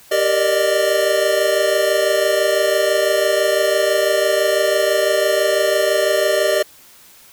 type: chord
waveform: square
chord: Eb major seventh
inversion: first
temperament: equal with one note detuned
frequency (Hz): 392 / 466.2 / 587.3 / 613.3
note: G4 / Bb4 / D5 / Eb5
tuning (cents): 0 / 0 / 0 / -25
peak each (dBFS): -22 / -24 / -21 / -18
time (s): 0.11-6.63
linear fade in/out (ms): 10
effects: white hiss -46 dBFS RMS until 7.32 s